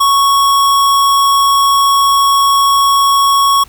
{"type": "tone", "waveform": "square", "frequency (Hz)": 1108.7, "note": "C#6", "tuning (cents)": 0, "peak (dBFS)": -8, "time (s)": [0, 3.64], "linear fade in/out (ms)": 10, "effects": ["added 60 Hz sine -42 dBFS peak until 3.68 s", "pink hiss -43 dBFS RMS until 3.68 s"]}